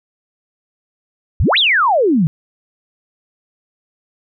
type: exponential two-way sweep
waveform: sine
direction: up then down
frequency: 55.6 to 4026 to 145 Hz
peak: -10 dBFS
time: 1.4-2.27 s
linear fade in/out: 0 ms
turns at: 1.58 s
effects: none